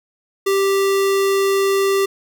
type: tone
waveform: square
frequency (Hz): 392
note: G4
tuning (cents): 0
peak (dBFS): -15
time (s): 0.46-2.06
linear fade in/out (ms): 10
effects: none